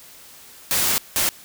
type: noise bursts at uneven times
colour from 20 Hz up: white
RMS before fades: -20 dBFS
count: 2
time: 0.71-0.98 / 1.16-1.29 s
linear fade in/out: 0 ms
effects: white hiss -45 dBFS RMS until 1.44 s